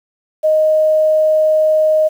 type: tone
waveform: sine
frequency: 622.3 Hz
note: D#5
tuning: in tune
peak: -9 dBFS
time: 0.43-2.09 s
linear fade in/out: 20 ms
effects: 7-bit